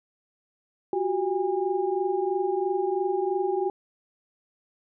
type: tone cluster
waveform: sine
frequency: 360.1 / 383.1 / 812 Hz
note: F#4 / G4 / G#5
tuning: -47 / -40 / -39 cents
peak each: -28 / -26 / -30 dBFS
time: 0.93-3.7 s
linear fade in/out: 2 ms
effects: none